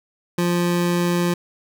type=tone; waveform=25% pulse; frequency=174.61 Hz; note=F3; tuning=in tune; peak=-14 dBFS; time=0.38-1.34 s; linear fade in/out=5 ms; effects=none